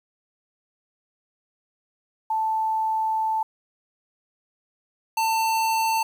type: tone pair in turn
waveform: sine / square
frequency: 880 / 893.8 Hz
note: A5 / A5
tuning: 0 / +27 cents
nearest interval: unison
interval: 27 cents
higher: second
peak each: -21 dBFS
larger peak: neither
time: 2.3-3.43 / 5.17-6.03 s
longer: first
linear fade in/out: 5 ms
effects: 9-bit